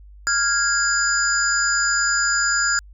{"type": "tone cluster", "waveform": "sine", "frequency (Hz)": [1393, 1644, 4919, 7100], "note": ["F6", "G#6", "D#8", "A8"], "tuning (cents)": [-5, -18, -21, 15], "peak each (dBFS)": [-21, -22, -26, -23], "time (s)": [0.27, 2.79], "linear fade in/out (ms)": 0, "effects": ["added 50 Hz sine -41 dBFS peak until 2.93 s"]}